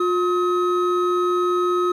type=tone pair together; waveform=triangle; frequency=356.9 / 1271.8 Hz; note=F4 / D#6; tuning=+38 / +38 cents; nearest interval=octave + minor seventh; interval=2200 cents; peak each=-17 / -20 dBFS; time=0-1.92 s; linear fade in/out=5 ms; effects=none